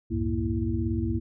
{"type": "tone cluster", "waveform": "sine", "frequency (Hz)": [67.5, 92.2, 109.2, 233.1, 330.8], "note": ["C#2", "F#2", "A2", "A#3", "E4"], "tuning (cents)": [-45, -6, -13, 0, 6], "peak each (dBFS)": -31, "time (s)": [0.1, 1.2], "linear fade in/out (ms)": 20, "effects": []}